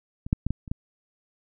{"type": "clicks", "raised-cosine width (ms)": 5, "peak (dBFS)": [-22, -8, -13, -13, -28, -15], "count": 6, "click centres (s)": [0.265, 0.329, 0.466, 0.506, 0.678, 0.715], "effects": []}